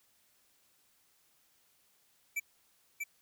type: tone with echo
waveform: square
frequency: 2324 Hz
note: D7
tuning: 19 cents flat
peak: -32 dBFS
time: 2.36-2.4 s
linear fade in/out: 10 ms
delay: 640 ms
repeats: 1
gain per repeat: -3 dB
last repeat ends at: 3.04 s
effects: white hiss -70 dBFS RMS until 3.21 s